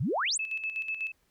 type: exponential sweep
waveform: sine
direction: up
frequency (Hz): 103.83 to 9650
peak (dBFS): -26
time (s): 0-0.38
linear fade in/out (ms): 10
type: tone with tremolo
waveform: sine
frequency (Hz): 2610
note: E7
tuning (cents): -18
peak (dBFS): -29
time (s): 0.39-1.12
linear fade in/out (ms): 5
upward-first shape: square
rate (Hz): 8.1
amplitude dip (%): 60
effects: pink hiss -71 dBFS RMS until 1.3 s